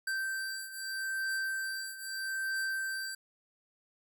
square beating tone pair, 1559 / 1559.79 Hz, G6 / G6, -10 / -9 cents, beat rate 0.79 Hz, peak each -36 / -40 dBFS, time 0.07-3.15 s, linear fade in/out 5 ms, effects none

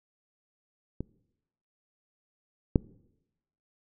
clicks, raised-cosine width 3 ms, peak -20 / -7 dBFS, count 2, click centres 1.006 / 2.758 s, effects noise-tail reverb RT60 0.9 s tail -23 dB re dry

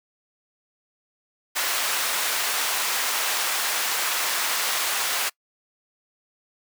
pink high-pass noise, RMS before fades -25 dBFS, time 1.55-5.3 s, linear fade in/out 20 ms, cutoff 1000 Hz, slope 12 dB/octave, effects noise-tail reverb RT60 0.1 s tail -25 dB re dry

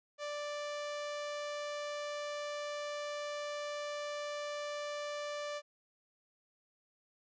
sawtooth tone, 587.3 Hz, D5, in tune, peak -34 dBFS, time 0.18-5.62 s, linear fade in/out 50 ms, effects resampled to 16000 Hz

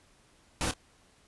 pink noise with echo, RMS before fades -30 dBFS, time 0.61-0.71 s, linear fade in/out 0 ms, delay 27 ms, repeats 1, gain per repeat -13 dB, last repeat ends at 0.737 s, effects pink hiss -63 dBFS RMS until 1.27 s + resampled to 24000 Hz

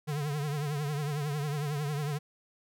square tone with vibrato, 146.83 Hz, D3, in tune, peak -31 dBFS, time 0.07-2.19 s, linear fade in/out 20 ms, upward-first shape triangle, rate 11 Hz, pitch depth 100 cents each way, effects none

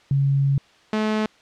sine / sawtooth tone pair in turn, 138.59 / 215.5 Hz, C#3 / A3, 0 / -36 cents, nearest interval minor sixth, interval 764 cents, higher second, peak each -16 dBFS, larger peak neither, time 0.11-0.58 / 0.93-1.26 s, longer first, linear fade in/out 2 ms, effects white hiss -54 dBFS RMS until 1.41 s + low-pass 4000 Hz 12 dB/octave

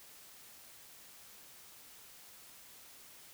silence, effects white hiss -56 dBFS RMS until 3.33 s

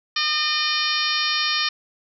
harmonic tone with a mistuned harmonic, 608 Hz, D#5, 40 cents flat, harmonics 2 / 3 / 4 / 5 / 6 / 7 / 8 / 9, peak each -28 / -28 / -28 / -28 / -28 / -28 / -28 / -28 dBFS, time 0.16-1.69 s, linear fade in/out 5 ms, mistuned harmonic 9, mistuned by +17 cents, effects none

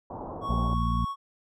white low-pass noise, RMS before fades -38 dBFS, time 0.1-0.74 s, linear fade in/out 5 ms, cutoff 1000 Hz, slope 48 dB/octave
triangle tone, 1108.7 Hz, C#6, in tune, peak -28 dBFS, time 0.41-1.16 s, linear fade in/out 50 ms
harmonic tone, 58 Hz, A#1, 8 cents flat, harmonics 1 / 2 / 3 / 4, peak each -27 / -30 / -32 / -33 dBFS, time 0.49-1.05 s, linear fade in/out 5 ms
effects none

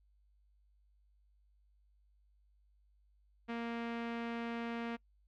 sawtooth tone with low-pass filter, 233.1 Hz, A#3, in tune, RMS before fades -40 dBFS, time 3.48-4.97 s, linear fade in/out 20 ms, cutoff 2500 Hz, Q 1.3, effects noise-tail reverb RT60 0.1 s tail -25 dB re dry + added 50 Hz sine -67 dBFS peak until 5.27 s

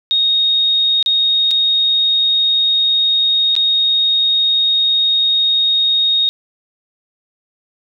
sine tone with dropouts, 3729 Hz, A#7, in tune, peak -11 dBFS, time 0.11-6.29 s, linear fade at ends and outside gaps 0 ms, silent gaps 1.027-1.061 / 1.509-1.513 / 3.553-3.564 s, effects none

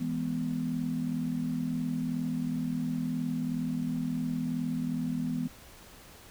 sine chord, E major, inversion none, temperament equal, 164.81 / 207.7 / 246.9 Hz, E3 / G#3 / B3, 0 / 0 / 0 cents, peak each -34 / -37 / -31 dBFS, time 0-5.48 s, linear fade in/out 10 ms, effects pink hiss -52 dBFS RMS until 6.3 s

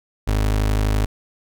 30% pulse tone, 52 Hz, G#1, 3 cents sharp, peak -14 dBFS, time 0.27-1.06 s, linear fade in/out 10 ms, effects none

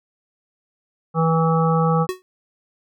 harmonic tone, 162.9 Hz, E3, 20 cents flat, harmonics 1 / 3 / 5 / 7 / 8, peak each -17 / -22 / -24 / -25 / -26 dBFS, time 1.14-2.07 s, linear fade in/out 50 ms
square tone with exponential decay, 370.1 Hz, F#4, in tune, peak -18 dBFS, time 2.09-2.22 s, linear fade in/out 0 ms, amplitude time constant 27 ms
effects none

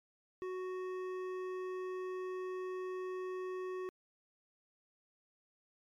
sine tone with hard clipping, 370 Hz, F#4, in tune, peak -40 dBFS, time 0.42-3.89 s, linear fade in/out 0 ms, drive 11 dB, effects MP3 96 kbps

